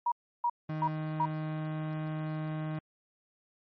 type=tone bursts; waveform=sine; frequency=955 Hz; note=A#5; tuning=42 cents sharp; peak=-25 dBFS; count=4; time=0.06-1.256 s; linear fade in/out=5 ms; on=59 ms; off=320 ms
type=tone; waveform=35% pulse; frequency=155.56 Hz; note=D#3; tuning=in tune; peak=-31 dBFS; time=0.69-2.79 s; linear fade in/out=5 ms
effects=low-pass 2000 Hz 12 dB/octave + MP3 32 kbps